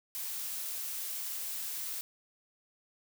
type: noise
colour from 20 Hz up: blue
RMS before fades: -38 dBFS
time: 0.15-2.01 s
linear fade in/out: 0 ms
effects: none